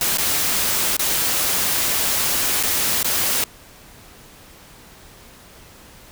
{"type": "noise with dropouts", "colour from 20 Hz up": "white", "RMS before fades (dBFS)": -20, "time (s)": [0.01, 3.44], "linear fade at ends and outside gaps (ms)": 2, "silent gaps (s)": [[0.173, 0.183], [0.968, 0.993], [2.629, 2.634], [3.03, 3.044]], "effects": ["pink hiss -45 dBFS RMS until 6.11 s"]}